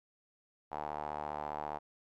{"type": "tone with band-pass filter", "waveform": "sawtooth", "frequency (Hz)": 74.9, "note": "D2", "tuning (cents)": 35, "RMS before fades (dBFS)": -40, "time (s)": [0.71, 1.79], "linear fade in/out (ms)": 20, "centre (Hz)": 830, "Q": 4.2, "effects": []}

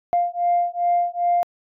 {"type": "beating tone pair", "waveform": "sine", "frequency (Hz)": [698.5, 701], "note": ["F5", "F5"], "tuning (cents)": [0, 6], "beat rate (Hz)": 2.5, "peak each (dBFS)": -20, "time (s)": [0.13, 1.43], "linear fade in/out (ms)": 0, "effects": ["tanh soft clip ceiling -11 dBFS"]}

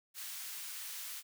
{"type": "high-pass noise", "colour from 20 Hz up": "white", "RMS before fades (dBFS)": -44, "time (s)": [0.14, 1.23], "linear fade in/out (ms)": 50, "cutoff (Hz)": 1400, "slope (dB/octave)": 12, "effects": []}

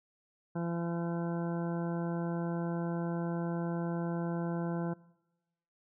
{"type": "harmonic tone", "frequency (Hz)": 170, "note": "F3", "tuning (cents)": -46, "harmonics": [1, 2, 3, 4, 5, 6, 8, 9], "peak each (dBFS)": [-33, -39, -43, -45, -47, -49, -51, -52], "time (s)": [0.55, 4.94], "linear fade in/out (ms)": 10, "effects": ["noise-tail reverb RT60 1.0 s tail -22 dB re dry"]}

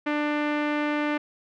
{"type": "tone with low-pass filter", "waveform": "sawtooth", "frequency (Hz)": 296.8, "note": "D4", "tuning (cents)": 18, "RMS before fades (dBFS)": -26, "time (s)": [0.06, 1.18], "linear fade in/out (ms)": 10, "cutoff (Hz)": 2200, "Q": 1.8, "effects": []}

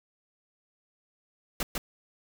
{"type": "noise with echo", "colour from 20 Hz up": "pink", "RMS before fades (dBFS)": -30, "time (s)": [1.6, 1.63], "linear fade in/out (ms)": 2, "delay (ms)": 150, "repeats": 1, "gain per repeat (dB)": -2, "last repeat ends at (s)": 1.78, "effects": []}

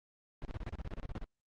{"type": "noise bursts", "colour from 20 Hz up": "brown", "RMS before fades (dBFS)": -39, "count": 14, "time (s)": [0.42, 1.242], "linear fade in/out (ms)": 0, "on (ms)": 29, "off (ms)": 32, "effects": ["low-pass 4000 Hz 12 dB/octave", "Opus 32 kbps"]}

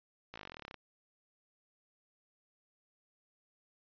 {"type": "slowing click train", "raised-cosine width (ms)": 0.3, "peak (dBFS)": -29, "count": 18, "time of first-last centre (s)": [0.34, 0.743], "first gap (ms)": 17, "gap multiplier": 1.04, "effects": ["resampled to 11025 Hz"]}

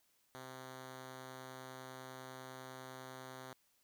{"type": "tone", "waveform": "5% pulse", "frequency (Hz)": 130, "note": "C3", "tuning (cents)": -11, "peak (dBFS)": -37, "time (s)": [0.35, 3.53], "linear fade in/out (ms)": 0, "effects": ["white hiss -75 dBFS RMS until 3.83 s"]}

